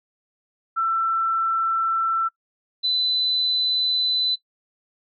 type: tone pair in turn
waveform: sine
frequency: 1338 / 4009 Hz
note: E6 / B7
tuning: +25 / +25 cents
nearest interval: octave + perfect fifth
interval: 1900 cents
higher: second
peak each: -19 dBFS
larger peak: neither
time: 0.76-2.29 / 2.83-4.36 s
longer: neither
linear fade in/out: 20 ms
effects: noise-tail reverb RT60 0.1 s tail -19 dB re dry